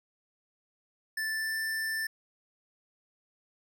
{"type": "tone with pitch glide", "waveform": "square", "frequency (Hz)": [1760, 1773.3], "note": ["A6", "A6"], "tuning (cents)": [0, 13], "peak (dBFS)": -31, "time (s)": [1.17, 2.07], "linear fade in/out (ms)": 5, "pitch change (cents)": 13, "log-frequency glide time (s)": [1.3, 1.58], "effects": []}